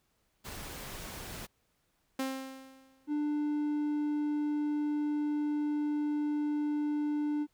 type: noise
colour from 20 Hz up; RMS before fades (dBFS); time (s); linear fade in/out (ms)
pink; -43; 0.44-1.47; 20
type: tone with exponential decay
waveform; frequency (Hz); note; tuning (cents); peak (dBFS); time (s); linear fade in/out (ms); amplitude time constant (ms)
sawtooth; 265.4; C4; +25; -26; 2.19-3.11; 5; 200
type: tone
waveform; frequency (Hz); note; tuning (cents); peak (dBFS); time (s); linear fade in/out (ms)
triangle; 296.7; D4; +18; -27; 3.07-7.47; 50
effects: pink hiss -75 dBFS RMS until 7.53 s